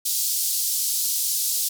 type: band-pass noise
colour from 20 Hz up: white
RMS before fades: -24 dBFS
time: 0.05-1.69 s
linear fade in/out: 10 ms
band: 4200 to 16000 Hz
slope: 24 dB/octave
effects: none